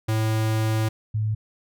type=tone pair in turn; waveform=square / sine; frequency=110 / 107.92 Hz; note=A2 / A2; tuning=0 / -33 cents; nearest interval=unison; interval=33 cents; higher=first; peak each=-21 dBFS; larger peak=neither; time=0.08-0.89 / 1.14-1.35 s; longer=first; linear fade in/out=10 ms; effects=none